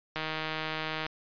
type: click train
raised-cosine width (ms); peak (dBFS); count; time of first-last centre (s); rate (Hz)
0.3; -17; 143; 0.16-1.064; 157
effects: resampled to 11025 Hz